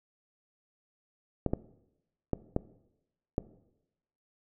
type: clicks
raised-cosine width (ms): 2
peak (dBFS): -14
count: 5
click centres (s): 1.463 / 1.535 / 2.333 / 2.564 / 3.381
effects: noise-tail reverb RT60 0.9 s tail -18 dB re dry